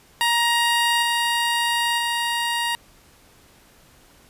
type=tone with level steps; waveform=15% pulse; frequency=941 Hz; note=A#5; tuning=16 cents sharp; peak=-11 / -13 / -15 dBFS; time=0.21-2.75 s; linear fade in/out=0 ms; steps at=1.02 / 1.98 s; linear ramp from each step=10 ms; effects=pink hiss -53 dBFS RMS until 4.29 s + resampled to 32000 Hz